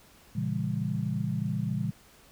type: chord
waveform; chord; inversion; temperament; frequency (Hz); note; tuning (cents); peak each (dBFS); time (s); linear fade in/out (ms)
sine; A# diminished seventh; none; just; 116.54 / 139.85 / 167.82 / 201.4; A#2 / C#3 / E3 / G3; 0 / +16 / +31 / +47; -33; 0.35-1.91; 10
effects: pink hiss -57 dBFS RMS until 2.31 s